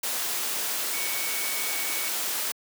sine tone in noise, 2238 Hz, C#7, 16 cents sharp, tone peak -35 dBFS, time 0.93-2.09 s, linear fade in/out 5 ms, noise white, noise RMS -29 dBFS, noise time 0.03-2.52 s, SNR -9 dB, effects high-pass 300 Hz 12 dB/octave

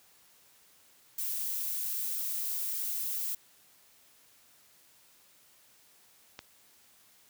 violet noise, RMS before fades -34 dBFS, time 1.18-3.35 s, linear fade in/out 5 ms
click, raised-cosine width 0.2 ms, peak -24 dBFS, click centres 6.391 s
effects white hiss -62 dBFS RMS until 7.29 s + high-pass 60 Hz 12 dB/octave

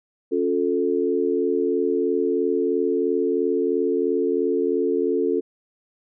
sine chord, Db augmented, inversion none, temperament equal with one note detuned, 277.2 / 357 / 440 Hz, Db4 / F4 / A4, 0 / +38 / 0 cents, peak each -25 / -23 / -22 dBFS, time 0.31-5.41 s, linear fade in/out 20 ms, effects none

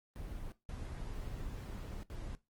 brown noise bursts at uneven times, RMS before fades -43 dBFS, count 3, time 0.16-0.52 / 0.69-2.03 / 2.1-2.35 s, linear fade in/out 0 ms, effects noise-tail reverb RT60 0.2 s tail -17 dB re dry + Opus 24 kbps

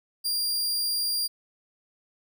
sawtooth tone, 4781 Hz, D8, 30 cents sharp, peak -22 dBFS, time 0.24-1.28 s, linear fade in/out 20 ms, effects none

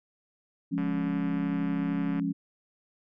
sine chord, Db major, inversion first, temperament equal, 174.61 / 207.7 / 277.2 Hz, F3 / Ab3 / Db4, 0 / 0 / 0 cents, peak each -31 / -33 / -29 dBFS, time 0.71-2.33 s, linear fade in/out 20 ms
click train, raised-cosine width 0.5 ms, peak -27 dBFS, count 205, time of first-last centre 0.78-2.197 s, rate 144 Hz
effects none

